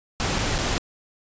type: noise with dropouts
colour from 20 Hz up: pink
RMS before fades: -24 dBFS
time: 0.2-0.78 s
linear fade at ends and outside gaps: 0 ms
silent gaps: 0.385-0.389 / 0.581-0.587 s
effects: resampled to 16000 Hz